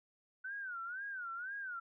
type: tone with vibrato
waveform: sine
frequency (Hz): 1488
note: F#6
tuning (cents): +9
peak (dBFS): -40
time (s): 0.44-1.8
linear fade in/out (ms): 10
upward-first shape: sine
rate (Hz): 2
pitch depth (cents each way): 170
effects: none